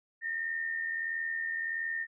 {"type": "tone pair together", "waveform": "sine", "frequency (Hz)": [1818.5, 1900], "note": ["A#6", "A#6"], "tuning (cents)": [-43, 33], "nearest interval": "minor second", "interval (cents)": 76, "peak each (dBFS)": [-32, -40], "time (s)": [0.21, 2.07], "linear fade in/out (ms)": 50, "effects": []}